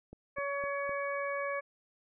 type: click train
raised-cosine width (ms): 2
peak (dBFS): -34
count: 4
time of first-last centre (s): 0.13-0.893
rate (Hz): 3.93
type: harmonic tone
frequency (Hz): 563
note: C#5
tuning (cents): +27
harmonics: 1 / 2 / 3 / 4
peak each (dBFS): -35 / -38 / -40 / -41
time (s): 0.36-1.61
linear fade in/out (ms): 20
effects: none